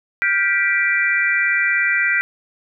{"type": "chord", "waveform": "sine", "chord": "G dominant seventh", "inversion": "third", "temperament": "just", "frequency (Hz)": [1411.2, 1568, 1960, 2352], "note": ["F6", "G6", "B6", "D7"], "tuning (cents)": [18, 0, -14, 2], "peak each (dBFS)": [-24, -21, -18, -21], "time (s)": [0.22, 2.21], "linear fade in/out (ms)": 0, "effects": []}